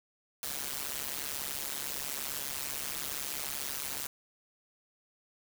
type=noise with amplitude modulation; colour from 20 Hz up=white; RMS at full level=-33 dBFS; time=0.43-4.07 s; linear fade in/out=2 ms; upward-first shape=sine; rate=141 Hz; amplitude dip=100%; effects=none